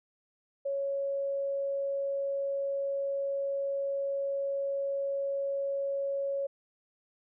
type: tone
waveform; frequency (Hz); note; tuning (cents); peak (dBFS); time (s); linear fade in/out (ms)
sine; 554.4; C#5; 0; -29; 0.65-6.47; 10
effects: none